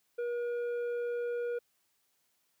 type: tone with tanh clipping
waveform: sine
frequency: 479 Hz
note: A#4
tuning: 47 cents sharp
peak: -33 dBFS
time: 0.18-1.59 s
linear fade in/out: 10 ms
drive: 7 dB
effects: white hiss -75 dBFS RMS until 2.6 s + high-pass 80 Hz 12 dB/octave